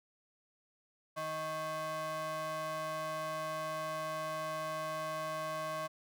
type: ring-modulated tone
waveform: square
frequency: 235.8 Hz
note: A#3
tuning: 20 cents sharp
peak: -34 dBFS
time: 1.16-5.88 s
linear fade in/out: 20 ms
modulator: 864 Hz
effects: none